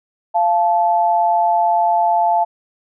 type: tone pair together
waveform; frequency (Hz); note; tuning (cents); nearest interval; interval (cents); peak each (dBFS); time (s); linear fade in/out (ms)
sine; 691.3 / 871; F5 / A5; -18 / -18; major third; 400; -15; 0.34-2.45; 20
effects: none